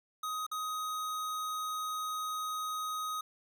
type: tone with dropouts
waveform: square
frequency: 1255 Hz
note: D#6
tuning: 15 cents sharp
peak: -35 dBFS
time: 0.23-3.21 s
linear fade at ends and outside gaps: 5 ms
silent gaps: 0.466-0.514 s
effects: 12-bit